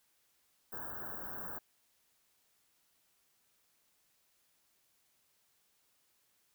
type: band-stop noise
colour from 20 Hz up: white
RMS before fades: -43 dBFS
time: 0.72-1.59 s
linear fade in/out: 10 ms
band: 1700 to 16000 Hz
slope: 96 dB/octave
effects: white hiss -74 dBFS RMS until 6.54 s